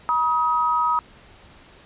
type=tone pair together; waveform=sine; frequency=962 / 1262.4 Hz; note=B5 / D#6; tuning=-46 / +25 cents; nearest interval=perfect fourth; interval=471 cents; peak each=-21 / -20 dBFS; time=0.09-0.99 s; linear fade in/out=0 ms; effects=pink hiss -49 dBFS RMS until 1.85 s + resampled to 8000 Hz